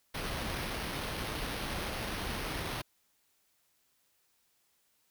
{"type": "noise with sample-and-hold", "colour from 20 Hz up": "pink", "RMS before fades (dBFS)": -37, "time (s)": [0.14, 2.82], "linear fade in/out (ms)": 10, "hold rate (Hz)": 7350, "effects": ["white hiss -73 dBFS RMS until 5.1 s"]}